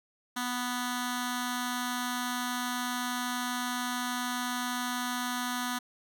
10% pulse tone with notch filter, 246.9 Hz, B3, in tune, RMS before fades -33 dBFS, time 0.36-5.79 s, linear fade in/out 10 ms, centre 500 Hz, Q 0.68, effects none

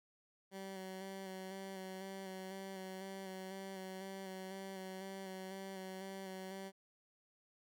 15% pulse tone with vibrato, 190.8 Hz, G3, 47 cents flat, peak -39 dBFS, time 0.51-6.72 s, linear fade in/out 50 ms, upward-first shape square, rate 2 Hz, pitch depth 20 cents each way, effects none

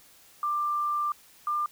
sine tone pair in turn, 1186 / 1196.3 Hz, D6 / D6, +17 / +32 cents, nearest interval unison, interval 15 cents, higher second, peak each -25 dBFS, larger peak neither, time 0.43-1.12 / 1.47-1.66 s, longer first, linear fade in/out 2 ms, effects white hiss -56 dBFS RMS until 1.71 s

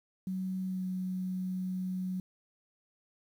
sine tone with pitch glide, 187.2 to 185.05 Hz, F#3 to F#3, +20 to 0 cents, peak -32 dBFS, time 0.27-2.2 s, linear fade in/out 2 ms, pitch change -20 cents, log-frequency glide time 0.65-0.86 s, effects 10-bit

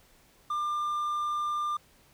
triangle tone, 1196 Hz, D6, 31 cents sharp, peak -26 dBFS, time 0.5-1.77 s, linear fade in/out 5 ms, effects pink hiss -61 dBFS RMS until 2.13 s

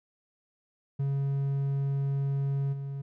triangle tone with level steps, 138.59 Hz, C#3, in tune, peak -24 / -31 dBFS, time 0.99-3.02 s, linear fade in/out 10 ms, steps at 2.72 s, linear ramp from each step 20 ms, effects none

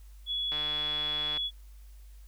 sine tone, 3385 Hz, G#7, 32 cents sharp, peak -29 dBFS, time 0.26-1.51 s, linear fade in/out 50 ms
click train, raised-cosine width 0.3 ms, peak -24 dBFS, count 129, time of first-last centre 0.52-1.373 s, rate 150 Hz
effects added 50 Hz sine -47 dBFS peak until 2.27 s + white hiss -65 dBFS RMS until 2.27 s

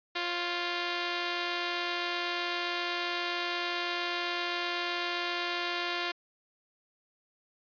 5% pulse tone pair together, 349.2 / 547.6 Hz, F4 / C#5, 0 / -21 cents, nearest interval minor sixth, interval 779 cents, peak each -19 / -30 dBFS, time 0.15-6.12 s, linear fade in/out 10 ms, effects resampled to 11025 Hz

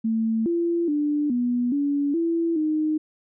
sine tone with pitch steps, 223.7 / 340.7 / 295 / 243.9 / 285.2 / 333.8 / 308.9 Hz, A3 / F4 / D4 / B3 / C#4 / E4 / D#4, +29 / -43 / +8 / -21 / +49 / +22 / -12 cents, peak -20 dBFS, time 0.04-2.98 s, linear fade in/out 10 ms, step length 420 ms, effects none

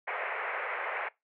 white band-pass noise, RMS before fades -35 dBFS, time 0.07-1.09 s, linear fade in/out 10 ms, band 440 to 2300 Hz, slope 48 dB/octave, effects noise-tail reverb RT60 0.2 s tail -22 dB re dry

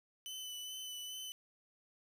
sawtooth tone with vibrato, 3009 Hz, F#7, 28 cents sharp, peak -40 dBFS, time 0.26-1.32 s, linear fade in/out 0 ms, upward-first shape sine, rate 2.4 Hz, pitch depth 20 cents each way, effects 11-bit

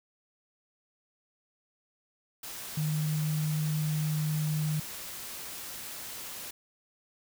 sine tone in noise, 153.3 Hz, D#3, 25 cents flat, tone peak -27 dBFS, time 2.77-4.8 s, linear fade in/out 5 ms, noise white, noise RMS -41 dBFS, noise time 2.43-6.51 s, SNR +11 dB, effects none

